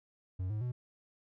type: tone with pitch steps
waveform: triangle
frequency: 92.5 / 106.87 / 123.47 Hz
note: F#2 / A2 / B2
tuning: 0 / -50 / 0 cents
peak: -31 dBFS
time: 0.39-0.72 s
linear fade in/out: 10 ms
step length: 110 ms
effects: none